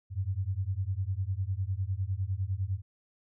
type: beating tone pair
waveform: sine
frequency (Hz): 90.9 / 100.8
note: F#2 / G2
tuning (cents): -30 / +49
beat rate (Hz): 9.9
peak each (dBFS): -32 / -32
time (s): 0.1-2.82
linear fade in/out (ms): 50
effects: none